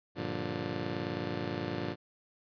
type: chord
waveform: 15% pulse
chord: G minor seventh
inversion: none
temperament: just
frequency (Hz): 98 / 117.6 / 147 / 176.4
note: G2 / Bb2 / D3 / F3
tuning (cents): 0 / +16 / +2 / +18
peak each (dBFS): -34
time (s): 0.15-1.96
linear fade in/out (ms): 50
effects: resampled to 11025 Hz